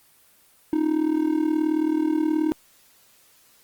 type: tone with amplitude modulation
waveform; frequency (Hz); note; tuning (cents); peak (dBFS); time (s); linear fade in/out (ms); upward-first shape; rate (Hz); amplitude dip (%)
triangle; 311.1; D#4; 0; -14; 0.73-2.52; 0; sine; 38.7; 80
effects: white hiss -57 dBFS RMS until 3.63 s + Opus 24 kbps